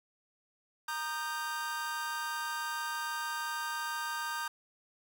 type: chord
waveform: 45% pulse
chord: Eb major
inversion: second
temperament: equal with one note detuned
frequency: 932.3 / 1221 / 1568 Hz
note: Bb5 / Eb6 / G6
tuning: 0 / -33 / 0 cents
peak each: -39 / -40 / -38 dBFS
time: 0.88-4.48 s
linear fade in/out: 5 ms
effects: none